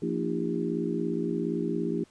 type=harmonic tone with a mistuned harmonic; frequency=57.3 Hz; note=A#1; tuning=29 cents flat; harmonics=3 / 4 / 5 / 6 / 7; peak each=-33 / -33 / -33 / -33 / -33 dBFS; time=0.02-2.04 s; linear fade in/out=5 ms; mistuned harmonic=5; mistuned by=+78 cents; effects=pink hiss -61 dBFS RMS until 2.1 s + resampled to 22050 Hz